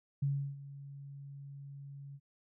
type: tone with ADSR envelope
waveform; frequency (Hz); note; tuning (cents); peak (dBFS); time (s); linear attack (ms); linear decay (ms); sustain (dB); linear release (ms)
sine; 140; C#3; +18; -28; 0.22-2.2; 8; 330; -17; 50
effects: none